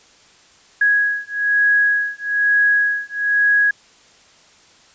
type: beating tone pair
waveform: sine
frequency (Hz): 1661.2 / 1662.3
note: G#6 / G#6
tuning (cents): 0 / +1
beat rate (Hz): 1.1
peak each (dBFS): -17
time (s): 0.81-3.71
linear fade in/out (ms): 5
effects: white hiss -50 dBFS RMS until 4.94 s + resampled to 16000 Hz